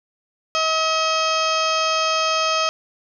harmonic tone, 638 Hz, D#5, 43 cents sharp, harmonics 1 / 2 / 3 / 4 / 5 / 6 / 7 / 8 / 9 / 10, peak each -24 / -21 / -35 / -26 / -27 / -38 / -32 / -27 / -40 / -32 dBFS, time 0.55-2.69 s, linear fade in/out 0 ms, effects none

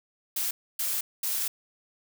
blue noise bursts at uneven times, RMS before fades -29 dBFS, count 3, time 0.36-0.51 / 0.79-1.01 / 1.23-1.48 s, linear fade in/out 5 ms, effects none

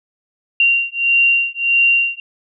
sine beating tone pair, 2764 / 2765.6 Hz, F7 / F7, -19 / -18 cents, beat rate 1.6 Hz, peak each -15 dBFS, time 0.6-2.2 s, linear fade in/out 2 ms, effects none

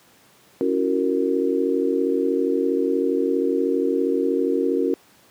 sine chord, F# dominant seventh, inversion second, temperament just, 277.5 / 333 / 370 / 462.5 Hz, C#4 / E4 / F#4 / A#4, +2 / +18 / 0 / -14 cents, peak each -23 / -27 / -23 / -23 dBFS, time 0.61-4.94 s, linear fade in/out 0 ms, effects pink hiss -54 dBFS RMS until 5.3 s + high-pass 150 Hz 12 dB/octave

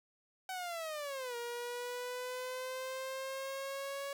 sawtooth linear two-way sweep, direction down then up, 760 to 473 to 560 Hz, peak -35 dBFS, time 0.49-4.13 s, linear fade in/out 2 ms, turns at 1.36 s, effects none

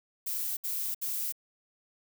violet noise bursts, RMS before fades -33 dBFS, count 3, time 0.26-1.324 s, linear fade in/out 10 ms, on 310 ms, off 67 ms, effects none

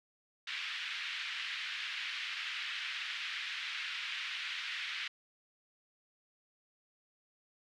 white band-pass noise, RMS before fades -40 dBFS, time 0.47-5.08 s, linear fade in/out 5 ms, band 1600 to 3400 Hz, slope 24 dB/octave, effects none

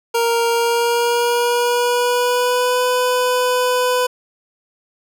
25% pulse tone with pitch glide, 466.1 to 499.6 Hz, A#4 to B4, 0 to +20 cents, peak -11 dBFS, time 0.14-4.07 s, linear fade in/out 10 ms, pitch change +120 cents, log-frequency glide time 0.5-2.84 s, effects 8-bit

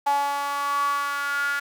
sawtooth tone with high-pass filter sweep, 283.5 Hz, C#4, 39 cents sharp, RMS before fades -25 dBFS, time 0.06-1.6 s, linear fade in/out 10 ms, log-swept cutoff 850 to 1500 Hz, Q 9.4, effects none

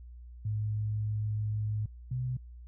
sine tone pair in turn, 106.5 / 126.65 Hz, G#2 / B2, +44 / +44 cents, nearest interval minor third, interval 300 cents, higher second, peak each -29 / -30 dBFS, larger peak first, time 0.45-1.86 / 2.11-2.37 s, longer first, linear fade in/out 5 ms, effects added 60 Hz sine -45 dBFS peak until 2.67 s

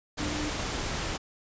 sine tone in noise, 300 Hz, D4, 37 cents sharp, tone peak -33 dBFS, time 0.19-0.51 s, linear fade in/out 20 ms, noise pink, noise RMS -32 dBFS, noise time 0.17-1.18 s, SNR -4 dB, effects resampled to 16000 Hz

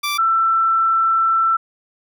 15% pulse / sine tone pair in turn, 1171 / 1336.1 Hz, D6 / E6, -5 / +23 cents, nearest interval major second, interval 228 cents, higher second, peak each -13 dBFS, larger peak neither, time 0.03-0.18 / 0.18-1.57 s, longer second, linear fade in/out 10 ms, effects none

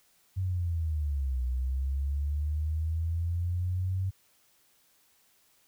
sine linear two-way sweep, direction down then up, 95.6 to 61.74 to 95.6 Hz, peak -27 dBFS, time 0.36-4.11 s, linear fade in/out 20 ms, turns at 1.43 s, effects white hiss -66 dBFS RMS until 5.67 s

